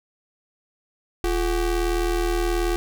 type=ring-modulated tone; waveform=square; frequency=194.4 Hz; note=G3; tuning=14 cents flat; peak=-18 dBFS; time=1.24-2.76 s; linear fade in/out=0 ms; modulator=155 Hz; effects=none

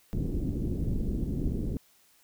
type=low-pass noise; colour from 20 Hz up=pink; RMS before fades=-30 dBFS; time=0.13-1.77 s; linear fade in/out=0 ms; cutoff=340 Hz; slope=24 dB/octave; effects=white hiss -63 dBFS RMS until 2.23 s

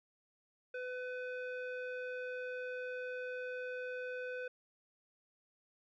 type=tone with low-pass filter; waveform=square; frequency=502 Hz; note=B4; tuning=28 cents sharp; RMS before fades=-42 dBFS; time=0.74-4.48 s; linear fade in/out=5 ms; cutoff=2000 Hz; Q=3.5; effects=none

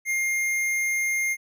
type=tone with hard clipping; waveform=sine; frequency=2120 Hz; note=C7; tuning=22 cents sharp; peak=-24 dBFS; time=0.05-1.37 s; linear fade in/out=50 ms; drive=14 dB; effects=none

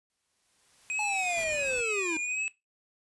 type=noise with exponential growth; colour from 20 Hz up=white; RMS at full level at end=-41 dBFS; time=0.1-1.44 s; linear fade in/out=0 ms; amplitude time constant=290 ms
type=tone with vibrato; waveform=square; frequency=2509 Hz; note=D#7; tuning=14 cents sharp; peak=-30 dBFS; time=0.9-2.48 s; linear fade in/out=0 ms; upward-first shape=sine; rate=1.4 Hz; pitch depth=67 cents each way
type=linear sweep; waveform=square; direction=down; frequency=852 to 311.1 Hz; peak=-32 dBFS; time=0.99-2.17 s; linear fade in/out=2 ms
type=noise; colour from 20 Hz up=pink; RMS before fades=-47 dBFS; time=1.37-1.81 s; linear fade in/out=5 ms
effects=noise-tail reverb RT60 0.2 s tail -17 dB re dry + resampled to 24000 Hz

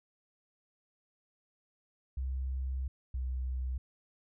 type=tone pair in turn; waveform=sine; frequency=65.41 / 63.81 Hz; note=C2 / C2; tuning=0 / -43 cents; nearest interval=unison; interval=43 cents; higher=first; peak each=-32 / -32 dBFS; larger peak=neither; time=2.17-2.88 / 3.14-3.78 s; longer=first; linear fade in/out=5 ms; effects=none

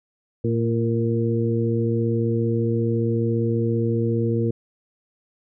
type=harmonic tone with a mistuned harmonic; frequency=114.7 Hz; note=A#2; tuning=28 cents flat; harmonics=1 / 2 / 3 / 4; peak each=-22 / -25 / -26 / -26 dBFS; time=0.44-4.51 s; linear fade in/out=5 ms; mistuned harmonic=4; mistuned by=+23 cents; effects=none

